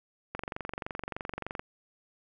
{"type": "click train", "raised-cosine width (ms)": 0.5, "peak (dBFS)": -20, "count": 30, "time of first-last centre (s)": [0.35, 1.595], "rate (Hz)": 23.3, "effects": []}